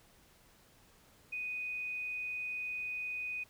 sine tone, 2489 Hz, D#7, in tune, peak -36 dBFS, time 1.32-3.44 s, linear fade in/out 10 ms, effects pink hiss -64 dBFS RMS until 3.49 s

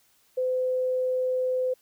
sine tone, 510 Hz, C5, 44 cents flat, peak -23 dBFS, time 0.37-1.74 s, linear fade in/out 10 ms, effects white hiss -64 dBFS RMS until 1.81 s

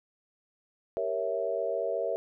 sine chord, G diminished seventh, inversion none, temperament equal, 392 / 466.2 / 554.4 / 659.3 Hz, G4 / Bb4 / Db5 / Fb5, 0 / 0 / 0 / 0 cents, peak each -37 / -33 / -33 / -32 dBFS, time 0.97-2.16 s, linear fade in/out 0 ms, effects none

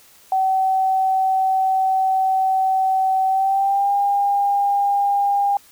sine tone with pitch glide, 762 to 804.5 Hz, G5 to G5, -49 to +45 cents, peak -15 dBFS, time 0.32-5.57 s, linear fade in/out 2 ms, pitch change +94 cents, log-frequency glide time 3.27-3.92 s, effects white hiss -50 dBFS RMS until 5.71 s

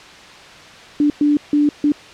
sine tone bursts at uneven times, 293.7 Hz, D4, in tune, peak -11 dBFS, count 4, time 1-1.1 / 1.21-1.37 / 1.53-1.69 / 1.84-1.92 s, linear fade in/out 2 ms, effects white hiss -39 dBFS RMS until 2.13 s + low-pass 4000 Hz 12 dB/octave

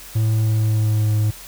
triangle tone with pitch glide, 110 to 106.87 Hz, A2 to A2, 0 to -50 cents, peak -13 dBFS, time 0.15-1.31 s, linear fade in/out 10 ms, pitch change -50 cents, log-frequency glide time 0.4-1.14 s, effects added 44 Hz sine -45 dBFS peak until 1.47 s + white hiss -39 dBFS RMS until 1.47 s

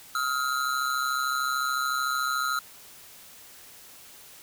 square ring-modulated tone, 1338 Hz, E6, 25 cents sharp, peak -23 dBFS, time 0.15-2.59 s, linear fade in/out 0 ms, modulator 66.8 Hz, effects white hiss -49 dBFS RMS until 4.42 s

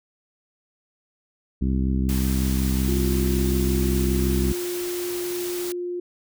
harmonic tone, 65.41 Hz, C2, in tune, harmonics 1 / 2 / 3 / 4 / 5 / 6, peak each -22 / -29 / -25 / -29 / -35 / -41 dBFS, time 1.61-4.53 s, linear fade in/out 10 ms
white noise, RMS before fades -34 dBFS, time 2.09-5.72 s, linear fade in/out 0 ms
sine tone, 354 Hz, F4, 23 cents sharp, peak -26 dBFS, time 2.88-6 s, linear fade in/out 5 ms
effects none

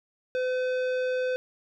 sine tone with tanh clipping, 508 Hz, B4, 49 cents sharp, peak -27 dBFS, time 0.35-1.36 s, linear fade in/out 0 ms, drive 14 dB, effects none

